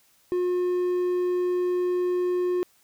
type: tone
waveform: triangle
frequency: 359 Hz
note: F4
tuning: 48 cents sharp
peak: -20 dBFS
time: 0.32-2.63 s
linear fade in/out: 0 ms
effects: white hiss -62 dBFS RMS until 2.83 s